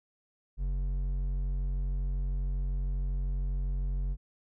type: tone with hard clipping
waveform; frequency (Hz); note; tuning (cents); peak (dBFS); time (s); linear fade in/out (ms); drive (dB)
triangle; 46.34; F#1; +3; -30; 0.57-4.17; 50; 10
effects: none